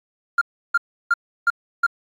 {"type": "tone bursts", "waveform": "triangle", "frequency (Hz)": 1396.9, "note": "F6", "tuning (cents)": 0, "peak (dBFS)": -10, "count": 5, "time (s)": [0.38, 1.865], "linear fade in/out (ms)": 5, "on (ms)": 33, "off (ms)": 330, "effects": ["tanh soft clip ceiling -10 dBFS", "AAC 64 kbps"]}